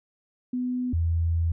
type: tone pair in turn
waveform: sine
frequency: 249.8 / 83.36 Hz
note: B3 / E2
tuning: +20 / +20 cents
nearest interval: octave + perfect fifth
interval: 1900 cents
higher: first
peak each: -25 / -21 dBFS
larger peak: second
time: 0.53-0.93 / 0.93-1.52 s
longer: second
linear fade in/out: 5 ms
effects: none